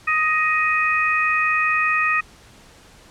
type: harmonic tone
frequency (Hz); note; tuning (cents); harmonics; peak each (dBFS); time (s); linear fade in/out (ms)
625; D#5; +8; 2 / 3 / 4; -21 / -21 / -21; 0.07-2.21; 10
effects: pink hiss -48 dBFS RMS until 3.1 s + low-pass 9000 Hz 12 dB/octave